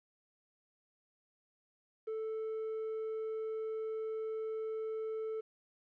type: tone with quantisation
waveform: triangle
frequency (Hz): 440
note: A4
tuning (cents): 0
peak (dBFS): -34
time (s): 2.07-5.41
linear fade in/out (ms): 10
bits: 10
effects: low-pass 2000 Hz 12 dB/octave